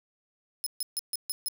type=tone bursts; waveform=10% pulse; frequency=5150 Hz; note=E8; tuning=41 cents flat; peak=-23 dBFS; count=6; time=0.64-1.484 s; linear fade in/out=0 ms; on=24 ms; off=140 ms; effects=10-bit